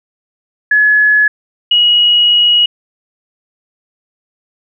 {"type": "tone pair in turn", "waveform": "sine", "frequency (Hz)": [1700, 2903], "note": ["G#6", "F#7"], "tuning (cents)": [40, -34], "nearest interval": "major sixth", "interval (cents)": 926, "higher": "second", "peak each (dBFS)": -6, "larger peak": "neither", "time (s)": [[0.71, 1.28], [1.71, 2.66]], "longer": "second", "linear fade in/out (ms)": 5, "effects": []}